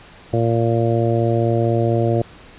harmonic tone, 115.7 Hz, A#2, 13 cents flat, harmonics 1 / 2 / 3 / 4 / 5 / 6, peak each -18 / -25 / -21 / -24 / -23 / -26 dBFS, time 0.33-2.22 s, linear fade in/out 5 ms, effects pink hiss -43 dBFS RMS until 2.58 s + resampled to 8000 Hz

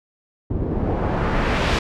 pink noise with low-pass filter sweep, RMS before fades -21 dBFS, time 0.5-1.79 s, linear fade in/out 5 ms, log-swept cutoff 300 to 4100 Hz, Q 0.82, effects none

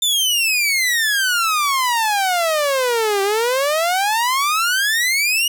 sawtooth exponential two-way sweep, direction down then up, 3598 to 387.8 to 2907 Hz, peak -12 dBFS, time 0.02-5.48 s, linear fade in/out 5 ms, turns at 3.22 s, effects none

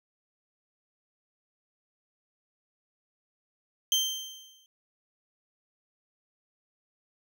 30% pulse tone with exponential decay, 3136 Hz, G7, in tune, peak -18 dBFS, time 3.92-4.66 s, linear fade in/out 1 ms, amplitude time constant 160 ms, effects none

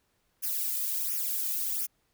violet noise with flanger, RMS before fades -31 dBFS, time 0.42-1.87 s, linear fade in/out 20 ms, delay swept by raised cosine 0.24 to 1.84 ms, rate 1.4 Hz, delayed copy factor -0.95, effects pink hiss -73 dBFS RMS until 2.13 s

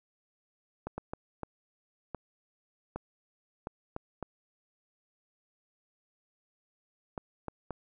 clicks, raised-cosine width 1 ms, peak -22 dBFS, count 12, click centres 0.87 / 0.98 / 1.135 / 1.433 / 2.147 / 2.96 / 3.671 / 3.964 / 4.227 / 7.178 / 7.483 / 7.707 s, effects none

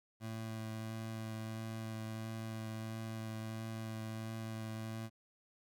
25% pulse tone with vibrato, 111.2 Hz, A2, 19 cents sharp, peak -37 dBFS, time 0.2-5.1 s, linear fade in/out 50 ms, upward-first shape triangle, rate 1.5 Hz, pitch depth 15 cents each way, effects 13-bit

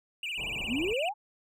triangle tone with vibrato, 2632 Hz, E7, 3 cents flat, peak -31 dBFS, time 0.23-1.09 s, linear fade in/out 2 ms, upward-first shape sine, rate 17 Hz, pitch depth 210 cents each way
pink low-pass noise, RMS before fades -43 dBFS, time 0.37-0.94 s, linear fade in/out 20 ms, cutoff 1100 Hz, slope 96 dB/octave
sine exponential sweep, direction up, 208.2 to 880 Hz, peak -28 dBFS, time 0.67-1.14 s, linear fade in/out 50 ms
effects none

